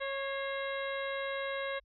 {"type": "harmonic tone with a mistuned harmonic", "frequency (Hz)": 548, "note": "C#5", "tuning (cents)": -20, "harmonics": [1, 2, 3, 4, 5, 6, 7], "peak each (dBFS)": [-36, -42, -41, -42, -49, -50, -47], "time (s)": [0, 1.8], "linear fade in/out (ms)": 20, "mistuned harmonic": 4, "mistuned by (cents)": -60, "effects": ["added 50 Hz sine -65 dBFS peak until 1.84 s"]}